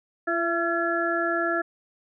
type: harmonic tone with a mistuned harmonic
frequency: 340 Hz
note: F4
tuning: 46 cents flat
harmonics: 1 / 2 / 4 / 5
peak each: -28 / -28 / -28 / -28 dBFS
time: 0.27-1.62 s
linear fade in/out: 10 ms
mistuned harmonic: 2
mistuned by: -24 cents
effects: none